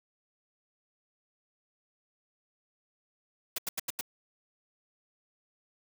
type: noise bursts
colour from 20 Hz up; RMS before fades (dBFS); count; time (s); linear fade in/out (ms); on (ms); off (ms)
white; -33; 5; 3.56-4.011; 5; 23; 84
effects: none